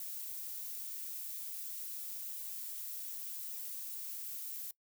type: noise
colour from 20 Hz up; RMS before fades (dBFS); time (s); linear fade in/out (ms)
violet; -43; 0-4.71; 2
effects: noise-tail reverb RT60 0.1 s tail -21 dB re dry